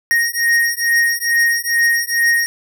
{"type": "beating tone pair", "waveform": "square", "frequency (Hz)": [1864.7, 1867], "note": ["A#6", "A#6"], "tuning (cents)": [0, 2], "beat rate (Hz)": 2.3, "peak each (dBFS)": -17, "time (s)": [0.11, 2.46], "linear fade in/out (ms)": 0, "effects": []}